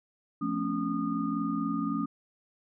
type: tone cluster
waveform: sine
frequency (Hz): 174.5 / 219.4 / 257 / 280.9 / 1225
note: F3 / A3 / C4 / C#4 / D#6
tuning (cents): -1 / -5 / -31 / +23 / -27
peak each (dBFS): -36 / -33 / -39 / -31 / -36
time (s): 0.41-2.06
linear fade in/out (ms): 10
effects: none